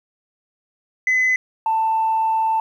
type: tone pair in turn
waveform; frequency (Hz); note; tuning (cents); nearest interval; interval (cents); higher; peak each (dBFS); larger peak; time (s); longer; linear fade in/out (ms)
sine; 2023 / 888.2; B6 / A5; +41 / +16; octave + major second; 1425; first; -13 / -15; first; 1.07-1.36 / 1.66-2.6; second; 2
effects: tanh soft clip ceiling -12 dBFS + 9-bit